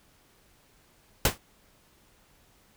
pink noise with exponential decay, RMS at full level -17 dBFS, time 1.25-1.38 s, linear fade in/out 2 ms, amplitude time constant 27 ms, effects pink hiss -62 dBFS RMS until 2.76 s

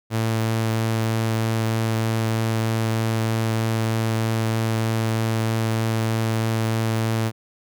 sawtooth tone, 112.1 Hz, A2, 33 cents sharp, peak -16 dBFS, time 0.1-7.32 s, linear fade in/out 50 ms, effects none

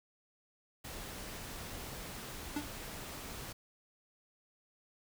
pink noise, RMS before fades -45 dBFS, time 0.84-3.53 s, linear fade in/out 10 ms
square tone with exponential decay, 293.7 Hz, D4, in tune, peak -32 dBFS, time 2.56-2.72 s, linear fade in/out 5 ms, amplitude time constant 33 ms
effects none

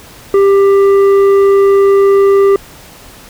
triangle tone with tanh clipping, 395.2 Hz, G4, 14 cents sharp, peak -6 dBFS, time 0.34-2.56 s, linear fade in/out 2 ms, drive 12 dB, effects pink hiss -36 dBFS RMS until 3.29 s

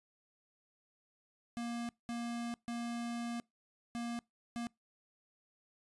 square tone bursts at uneven times, 235.8 Hz, A#3, 20 cents sharp, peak -38 dBFS, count 5, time 1.57-1.89 / 2.09-2.54 / 2.68-3.4 / 3.95-4.19 / 4.56-4.67 s, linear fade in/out 0 ms, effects noise-tail reverb RT60 0.2 s tail -25 dB re dry + resampled to 24000 Hz

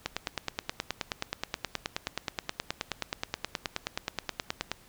click train, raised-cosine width 0.2 ms, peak -12 dBFS, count 45, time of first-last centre 0.06-4.716 s, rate 9.45 Hz, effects pink hiss -57 dBFS RMS until 4.88 s

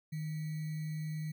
sine tone with sample-and-hold, 155.5 Hz, D#3, 1 cent flat, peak -35 dBFS, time 0.12-1.32 s, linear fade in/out 10 ms, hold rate 2100 Hz, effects none

